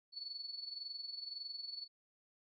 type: tone with amplitude modulation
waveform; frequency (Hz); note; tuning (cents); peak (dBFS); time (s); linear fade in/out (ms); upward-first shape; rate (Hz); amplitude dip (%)
sine; 4435; C#8; 0; -40; 0.12-1.88; 50; sine; 21.8; 70
effects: none